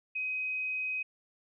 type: tone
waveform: sine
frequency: 2520 Hz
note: D#7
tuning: 21 cents sharp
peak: -31 dBFS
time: 0.15-1.03 s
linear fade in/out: 10 ms
effects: none